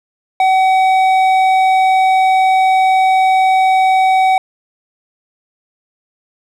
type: tone with hard clipping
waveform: sine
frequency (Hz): 757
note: F#5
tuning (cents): +39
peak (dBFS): -10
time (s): 0.4-4.38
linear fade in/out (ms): 2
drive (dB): 8
effects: none